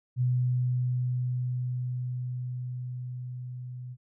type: tone with level ramp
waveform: sine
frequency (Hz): 125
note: B2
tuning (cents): +21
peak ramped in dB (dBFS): -22 to -37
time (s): 0.16-3.97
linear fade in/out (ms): 50
effects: none